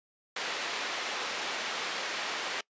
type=band-pass noise; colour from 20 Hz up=white; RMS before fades=-35 dBFS; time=0.36-2.61 s; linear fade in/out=5 ms; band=370 to 3400 Hz; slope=12 dB/octave; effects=noise-tail reverb RT60 0.1 s tail -23 dB re dry + resampled to 16000 Hz